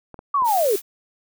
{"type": "clicks", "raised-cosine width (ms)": 1, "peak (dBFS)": -24, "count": 3, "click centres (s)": [0.143, 0.191, 0.422]}
{"type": "linear sweep", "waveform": "sine", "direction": "down", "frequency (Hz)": [1169, 372.4], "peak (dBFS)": -16, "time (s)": [0.34, 0.76], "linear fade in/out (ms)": 5}
{"type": "noise", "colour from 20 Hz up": "blue", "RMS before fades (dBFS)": -29, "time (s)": [0.44, 0.82], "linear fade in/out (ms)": 50}
{"effects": []}